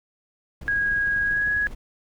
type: noise with tremolo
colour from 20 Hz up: brown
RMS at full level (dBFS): -36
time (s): 0.61-1.75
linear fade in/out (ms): 5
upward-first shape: square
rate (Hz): 20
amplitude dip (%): 45
type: tone with pitch glide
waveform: sine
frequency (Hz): 1645 to 1670.9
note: G#6 to G#6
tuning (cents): -17 to +10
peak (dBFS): -20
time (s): 0.68-1.67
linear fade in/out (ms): 0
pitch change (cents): +27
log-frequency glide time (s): 1.23-1.49
effects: none